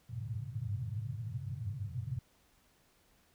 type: band-pass noise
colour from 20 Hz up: pink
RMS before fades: -39 dBFS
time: 0.09-2.19 s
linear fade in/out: 5 ms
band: 100 to 130 Hz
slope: 48 dB/octave
effects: pink hiss -69 dBFS RMS until 3.34 s